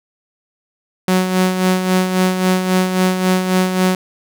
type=tone with tremolo; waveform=sawtooth; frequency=185 Hz; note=F#3; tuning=in tune; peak=-7 dBFS; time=1.08-3.95 s; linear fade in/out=2 ms; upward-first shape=sine; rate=3.7 Hz; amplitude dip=55%; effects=none